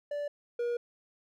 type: tone pair in turn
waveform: triangle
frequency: 582 / 477.5 Hz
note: D5 / A#4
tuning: -16 / +42 cents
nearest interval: minor third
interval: 342 cents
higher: first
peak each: -30 / -27 dBFS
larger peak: second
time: 0.11-0.28 / 0.59-0.77 s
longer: second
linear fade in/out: 5 ms
effects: none